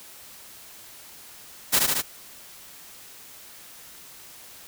white noise with echo, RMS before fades -19 dBFS, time 1.72-1.8 s, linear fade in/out 20 ms, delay 74 ms, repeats 3, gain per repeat -2 dB, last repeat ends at 2.022 s, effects white hiss -46 dBFS RMS until 4.67 s

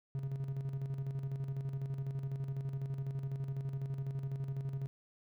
triangle tone with tremolo, 136 Hz, C#3, 33 cents flat, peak -32 dBFS, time 0.15-4.87 s, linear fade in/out 0 ms, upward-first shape square, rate 12 Hz, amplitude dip 50%, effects none

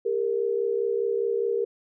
sine tone pair together, 401.1 / 466 Hz, G4 / A#4, +40 / -1 cents, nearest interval minor third, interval 259 cents, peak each -26 / -25 dBFS, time 0.05-1.65 s, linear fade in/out 10 ms, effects none

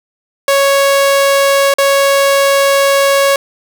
sawtooth tone with dropouts, 554.4 Hz, C#5, in tune, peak -4 dBFS, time 0.48-3.36 s, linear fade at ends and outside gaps 2 ms, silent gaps 1.739-1.784 s, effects none

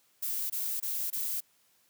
violet noise bursts, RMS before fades -33 dBFS, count 4, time 0.22-1.406 s, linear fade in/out 10 ms, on 280 ms, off 22 ms, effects white hiss -68 dBFS RMS until 1.89 s + high-pass 80 Hz 12 dB/octave

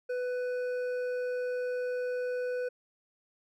sine tone with hard clipping, 497.4 Hz, B4, 12 cents sharp, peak -32 dBFS, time 0.09-2.69 s, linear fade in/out 10 ms, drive 7 dB, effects none

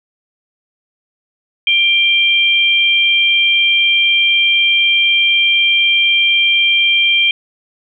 sine tone pair together, 2372 / 3172 Hz, D7 / G7, +17 / +20 cents, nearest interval perfect fourth, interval 503 cents, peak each -12 dBFS, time 1.67-7.31 s, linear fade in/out 2 ms, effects none

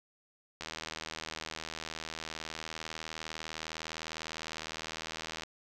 click train, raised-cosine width 0.2 ms, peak -21 dBFS, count 386, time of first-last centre 0.61-5.435 s, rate 79.8 Hz, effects none

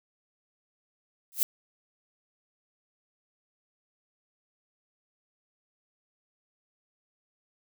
violet noise with exponential growth, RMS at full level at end -19 dBFS, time 1.32-1.43 s, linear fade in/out 0 ms, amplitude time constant 23 ms, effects none

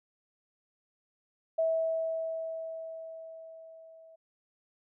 sine tone with level ramp, 650 Hz, E5, 24 cents flat, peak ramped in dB -24 to -52 dBFS, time 1.58-4.16 s, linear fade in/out 10 ms, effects none

